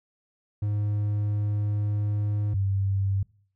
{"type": "tone pair in turn", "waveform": ["triangle", "sine"], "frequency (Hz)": [103.9, 97.63], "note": ["G#2", "G2"], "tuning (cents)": [1, -7], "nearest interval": "minor second", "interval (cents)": 108, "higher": "first", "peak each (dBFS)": -22, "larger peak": "neither", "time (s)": [[0.62, 2.54], [2.54, 3.23]], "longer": "first", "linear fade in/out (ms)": 5, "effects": ["noise-tail reverb RT60 0.5 s tail -23 dB re dry"]}